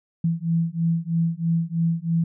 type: beating tone pair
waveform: sine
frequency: 164.81 / 167.91 Hz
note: E3 / E3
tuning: 0 / +32 cents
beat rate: 3.1 Hz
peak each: -23 dBFS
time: 0.24-2.24 s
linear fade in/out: 5 ms
effects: none